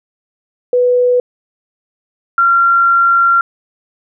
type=tone pair in turn; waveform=sine; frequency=493.9 / 1375.7 Hz; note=B4 / F6; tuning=0 / -26 cents; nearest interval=octave + tritone; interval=1774 cents; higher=second; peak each=-8 / -7 dBFS; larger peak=second; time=0.73-1.2 / 2.38-3.41 s; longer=second; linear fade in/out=2 ms; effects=none